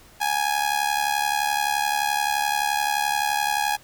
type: tone with amplitude modulation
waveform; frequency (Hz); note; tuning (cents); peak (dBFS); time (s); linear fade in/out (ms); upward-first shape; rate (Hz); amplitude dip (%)
sawtooth; 830.6; G#5; 0; -14; 0.2-3.77; 20; sine; 71.6; 75
effects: pink hiss -51 dBFS RMS until 3.83 s